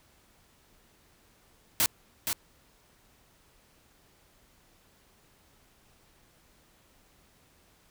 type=noise with echo; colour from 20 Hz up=white; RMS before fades=-24 dBFS; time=1.8-1.86 s; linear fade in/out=0 ms; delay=470 ms; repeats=1; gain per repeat=-6 dB; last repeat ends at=2.33 s; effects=pink hiss -63 dBFS RMS until 7.9 s